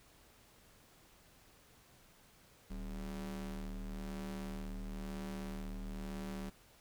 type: ring-modulated tone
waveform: 40% pulse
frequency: 77 Hz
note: D#2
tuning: 17 cents flat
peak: -37 dBFS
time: 2.7-6.5 s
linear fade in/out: 10 ms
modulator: 115 Hz
effects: pink hiss -64 dBFS RMS until 6.8 s